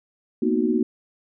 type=chord; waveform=sine; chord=B major seventh; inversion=third; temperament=equal with one note detuned; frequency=229.3 / 246.9 / 311.1 / 370 Hz; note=A#3 / B3 / D#4 / F#4; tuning=-28 / 0 / 0 / 0 cents; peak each=-24 dBFS; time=0.42-0.83 s; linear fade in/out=5 ms; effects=none